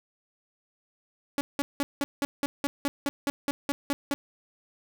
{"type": "tone bursts", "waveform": "sawtooth", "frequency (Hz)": 282.8, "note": "C#4", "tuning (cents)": 35, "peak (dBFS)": -21, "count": 14, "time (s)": [1.38, 4.14], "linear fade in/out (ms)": 0, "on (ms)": 30, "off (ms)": 180, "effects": []}